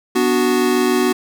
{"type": "chord", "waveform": "square", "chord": "B minor", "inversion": "none", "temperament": "equal", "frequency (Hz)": [246.9, 293.7, 370], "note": ["B3", "D4", "F#4"], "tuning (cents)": [0, 0, 0], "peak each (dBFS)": [-19, -22, -17], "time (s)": [0.15, 1.13], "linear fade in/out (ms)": 10, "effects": []}